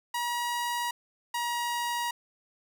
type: tone pair in turn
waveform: sawtooth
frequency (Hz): 958 / 952.9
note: A#5 / A#5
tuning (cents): +47 / +38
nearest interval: unison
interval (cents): 9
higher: first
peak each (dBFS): -25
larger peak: neither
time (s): 0.14-0.91 / 1.34-2.11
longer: neither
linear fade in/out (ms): 5
effects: none